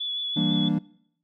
sine tone with vibrato, 3419 Hz, G#7, 50 cents sharp, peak -27 dBFS, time 0-0.69 s, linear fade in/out 10 ms, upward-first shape sine, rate 6.1 Hz, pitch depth 19 cents each way
triangle chord, E half-diminished seventh, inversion none, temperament equal, 164.81 / 196 / 233.1 / 293.7 Hz, E3 / G3 / Bb3 / D4, 0 / 0 / 0 / 0 cents, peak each -25 dBFS, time 0.36-0.79 s, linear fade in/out 10 ms
effects noise-tail reverb RT60 0.7 s tail -22 dB re dry

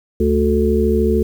harmonic tone, 73.42 Hz, D2, in tune, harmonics 1 / 3 / 5 / 6, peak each -18 / -18 / -18 / -18 dBFS, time 0.2-1.23 s, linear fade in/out 5 ms, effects 7-bit

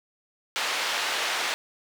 white band-pass noise, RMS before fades -28 dBFS, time 0.56-1.54 s, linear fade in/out 0 ms, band 560 to 3600 Hz, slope 12 dB/octave, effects none

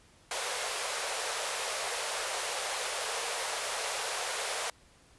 pink high-pass noise, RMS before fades -34 dBFS, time 0.31-4.7 s, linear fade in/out 2 ms, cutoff 450 Hz, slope 48 dB/octave, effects pink hiss -61 dBFS RMS until 5.18 s + resampled to 24000 Hz

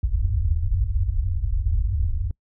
white low-pass noise, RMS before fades -22 dBFS, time 0.03-2.31 s, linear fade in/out 2 ms, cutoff 100 Hz, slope 96 dB/octave, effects noise-tail reverb RT60 0.1 s tail -25 dB re dry

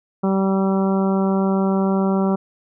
harmonic tone, 193 Hz, G3, 27 cents flat, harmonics 1 / 2 / 3 / 4 / 5 / 6 / 7, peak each -17 / -23 / -27 / -29 / -31 / -33 / -34 dBFS, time 0.23-2.36 s, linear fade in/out 10 ms, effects none

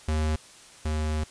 square tone pair in turn, 77.5 / 77.1 Hz, D#2 / D#2, -6 / -15 cents, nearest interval unison, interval 9 cents, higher first, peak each -24 / -26 dBFS, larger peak first, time 0.08-0.36 / 0.85-1.24 s, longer second, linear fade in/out 5 ms, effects white hiss -50 dBFS RMS until 1.3 s + resampled to 22050 Hz

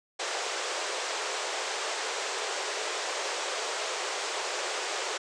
pink band-pass noise, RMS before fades -33 dBFS, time 0.19-5.18 s, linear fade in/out 10 ms, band 390 to 8200 Hz, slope 48 dB/octave, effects resampled to 22050 Hz

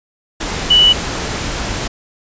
sine tone in noise, 2960 Hz, F#7, in tune, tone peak -6 dBFS, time 0.7-0.93 s, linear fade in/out 10 ms, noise pink, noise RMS -21 dBFS, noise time 0.4-1.88 s, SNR +12 dB, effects resampled to 16000 Hz

